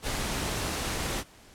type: noise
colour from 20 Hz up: pink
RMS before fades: -31 dBFS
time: 0.02-1.24 s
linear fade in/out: 50 ms
effects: pink hiss -54 dBFS RMS until 1.54 s + low-pass 11000 Hz 12 dB/octave